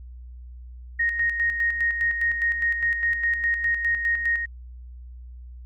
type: tone with tremolo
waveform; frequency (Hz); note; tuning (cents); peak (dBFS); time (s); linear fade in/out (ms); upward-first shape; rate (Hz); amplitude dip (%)
sine; 1864.7; A#6; 0; -19; 0.99-4.46; 10; square; 4.9; 50
effects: added 61 Hz sine -38 dBFS peak until 5.65 s